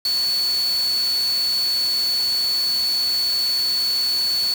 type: tone in noise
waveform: sine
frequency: 4435 Hz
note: C#8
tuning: in tune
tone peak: -18 dBFS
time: 0.05-4.54 s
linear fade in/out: 2 ms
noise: white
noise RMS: -32 dBFS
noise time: 0.05-4.54 s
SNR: +11 dB
effects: none